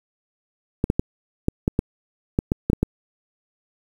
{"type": "clicks", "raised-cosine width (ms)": 3, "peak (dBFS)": -5, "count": 11, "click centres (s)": [0.841, 0.901, 0.995, 1.484, 1.679, 1.791, 2.389, 2.519, 2.7, 2.732, 2.83], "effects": ["7-bit"]}